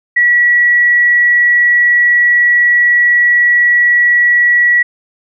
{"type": "tone", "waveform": "sine", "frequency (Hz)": 1934, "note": "B6", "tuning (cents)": -37, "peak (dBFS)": -6, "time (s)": [0.16, 4.83], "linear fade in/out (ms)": 10, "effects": []}